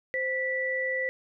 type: tone pair together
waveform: sine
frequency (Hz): 520 / 1963.3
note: C5 / B6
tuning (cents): -11 / -11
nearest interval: octave + major seventh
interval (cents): 2300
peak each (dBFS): -31 / -28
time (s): 0.14-1.09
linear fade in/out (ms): 0
effects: none